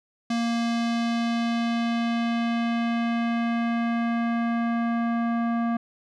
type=tone with low-pass filter sweep; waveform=square; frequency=233.1 Hz; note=A#3; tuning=in tune; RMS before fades=-25 dBFS; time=0.3-5.77 s; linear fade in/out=5 ms; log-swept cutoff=5500 to 1300 Hz; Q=1.2; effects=none